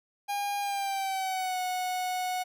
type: tone with pitch glide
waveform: 45% pulse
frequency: 810 to 734.2 Hz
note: G#5 to F#5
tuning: -43 to -14 cents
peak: -29 dBFS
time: 0.28-2.44 s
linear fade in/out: 20 ms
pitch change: -171 cents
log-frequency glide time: 0.61-1.59 s
effects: none